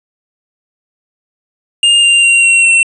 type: tone with pitch steps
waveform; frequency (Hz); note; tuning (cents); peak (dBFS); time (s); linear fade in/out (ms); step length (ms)
square; 2816 / 2788 / 2761 / 2734 / 2708; F7 / F7 / F7 / F7 / E7; +14 / -4 / -20 / -37 / +46; -6; 1.83-2.83; 2; 200
effects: resampled to 22050 Hz + 8-bit